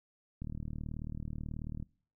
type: click train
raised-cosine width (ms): 5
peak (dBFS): -28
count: 55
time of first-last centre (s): 0.42-1.826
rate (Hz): 38.4
effects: noise-tail reverb RT60 0.5 s tail -25 dB re dry